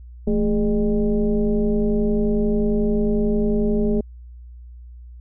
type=tone with frequency modulation; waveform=sine; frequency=218.6 Hz; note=A3; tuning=11 cents flat; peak=-16 dBFS; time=0.27-4.01 s; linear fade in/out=5 ms; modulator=193 Hz; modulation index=1.2; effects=added 60 Hz sine -37 dBFS peak until 5.2 s